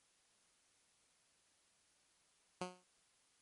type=tone with exponential decay; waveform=10% pulse; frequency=181.4 Hz; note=F#3; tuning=34 cents flat; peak=-29 dBFS; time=2.61-2.84 s; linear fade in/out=5 ms; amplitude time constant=48 ms; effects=white hiss -74 dBFS RMS until 3.41 s + MP3 48 kbps